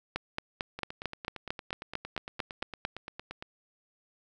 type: two click trains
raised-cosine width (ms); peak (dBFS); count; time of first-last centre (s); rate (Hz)
0.3; -23 / -15; 24 / 13; 0.79-3.425 / 0.16-2.851; 8.73 / 4.46
effects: none